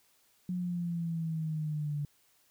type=exponential sweep; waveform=sine; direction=down; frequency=181.6 to 144.9 Hz; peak=-31 dBFS; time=0.49-2.05 s; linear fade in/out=2 ms; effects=white hiss -68 dBFS RMS until 2.5 s